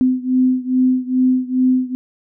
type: beating tone pair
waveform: sine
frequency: 254.9 / 257.3 Hz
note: C4 / C4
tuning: -45 / -29 cents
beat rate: 2.4 Hz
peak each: -15 / -17 dBFS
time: 0.01-1.95 s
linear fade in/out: 0 ms
effects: none